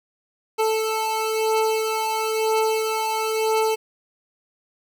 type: beating tone pair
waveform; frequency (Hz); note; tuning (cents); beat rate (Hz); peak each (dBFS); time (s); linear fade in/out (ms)
25% pulse; 439.4 / 440.4; A4 / A4; -2 / +2; 1; -18 / -22; 0.58-3.76; 20
effects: none